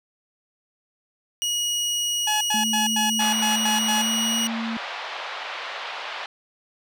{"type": "tone", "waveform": "25% pulse", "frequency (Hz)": 2900, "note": "F#7", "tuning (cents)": -35, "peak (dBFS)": -19, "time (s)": [1.42, 4.47], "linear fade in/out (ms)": 0}
{"type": "tone bursts", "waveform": "sawtooth", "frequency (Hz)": 850, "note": "G#5", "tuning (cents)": 40, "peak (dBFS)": -19, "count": 8, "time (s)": [2.27, 4.02], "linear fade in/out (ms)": 5, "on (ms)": 140, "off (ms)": 90}
{"type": "tone with pitch glide", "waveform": "sine", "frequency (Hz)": [220, 227], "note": ["A3", "A#3"], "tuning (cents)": [0, -46], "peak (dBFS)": -26, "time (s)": [2.54, 4.77], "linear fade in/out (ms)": 2, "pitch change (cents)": 54, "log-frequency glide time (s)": [3.85, 4.4]}
{"type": "band-pass noise", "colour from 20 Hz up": "pink", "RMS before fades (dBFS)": -33, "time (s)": [3.2, 6.26], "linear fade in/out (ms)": 2, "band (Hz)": [650, 3900], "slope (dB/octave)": 24}
{"effects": []}